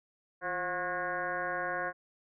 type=tone with frequency modulation; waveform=sine; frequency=1085 Hz; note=C#6; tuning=37 cents flat; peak=-31 dBFS; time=0.41-1.93 s; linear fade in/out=50 ms; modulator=184 Hz; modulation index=3.7; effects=none